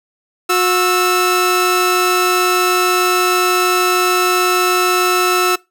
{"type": "tone pair together", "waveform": "sawtooth", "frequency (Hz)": [362, 1318.5], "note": ["F#4", "E6"], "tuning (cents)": [-38, 0], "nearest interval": "octave + minor seventh", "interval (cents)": 2238, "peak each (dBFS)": -11, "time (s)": [0.49, 5.56], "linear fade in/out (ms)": 10, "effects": ["noise-tail reverb RT60 0.2 s tail -21 dB re dry"]}